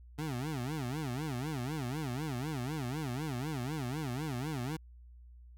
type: tone with vibrato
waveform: 25% pulse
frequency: 138.59 Hz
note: C#3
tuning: in tune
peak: -31 dBFS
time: 0.18-4.77 s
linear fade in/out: 10 ms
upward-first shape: sine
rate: 4 Hz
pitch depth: 250 cents each way
effects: added 60 Hz sine -51 dBFS peak until 5.57 s